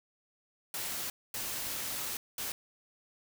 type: noise bursts at uneven times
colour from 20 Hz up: white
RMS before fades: -37 dBFS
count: 3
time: 0.74-1.1 / 1.34-2.17 / 2.38-2.52 s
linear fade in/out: 2 ms
effects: none